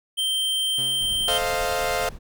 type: tone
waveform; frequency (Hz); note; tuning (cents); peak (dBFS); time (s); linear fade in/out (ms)
square; 3136; G7; 0; -22; 0.17-1.39; 20
type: tone with exponential decay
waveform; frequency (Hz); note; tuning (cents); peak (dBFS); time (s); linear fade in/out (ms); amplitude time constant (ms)
sawtooth; 134.9; C#3; -47; -31; 0.78-1.61; 5; 180
type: noise with tremolo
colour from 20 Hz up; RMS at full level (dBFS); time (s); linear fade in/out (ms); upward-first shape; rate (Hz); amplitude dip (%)
brown; -36; 1-2.19; 20; triangle; 10; 40
type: chord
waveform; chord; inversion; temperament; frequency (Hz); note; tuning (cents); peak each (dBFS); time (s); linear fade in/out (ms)
sawtooth; F dominant seventh; first; equal; 440 / 523.3 / 622.3 / 698.5; A4 / C5 / Eb5 / F5; 0 / 0 / 0 / 0; -27 / -24 / -26 / -22; 1.28-2.09; 2
effects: none